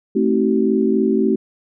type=chord; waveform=sine; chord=A diminished seventh; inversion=none; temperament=just; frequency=220 / 264 / 316.8 / 380.2 Hz; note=A3 / C4 / Eb4 / Gb4; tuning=0 / +16 / +31 / +47 cents; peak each=-18 / -20 / -22 / -18 dBFS; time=0.15-1.36 s; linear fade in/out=10 ms; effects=none